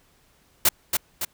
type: noise with echo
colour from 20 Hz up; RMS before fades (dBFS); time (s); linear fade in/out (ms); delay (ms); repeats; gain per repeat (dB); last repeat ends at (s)
white; -17; 0.65-0.69; 5; 280; 2; -5; 1.25
effects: pink hiss -61 dBFS RMS until 1.33 s